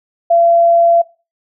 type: tone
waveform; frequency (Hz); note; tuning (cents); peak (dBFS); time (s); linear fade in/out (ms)
sine; 680; F5; -46; -7; 0.3-1.02; 10
effects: noise-tail reverb RT60 0.3 s tail -20 dB re dry